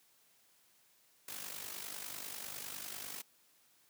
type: noise with amplitude modulation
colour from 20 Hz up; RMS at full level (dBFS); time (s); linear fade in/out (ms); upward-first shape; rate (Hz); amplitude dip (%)
white; -42; 1.28-3.22; 5; sine; 50; 65
effects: white hiss -69 dBFS RMS until 3.89 s + high-pass 100 Hz 12 dB/octave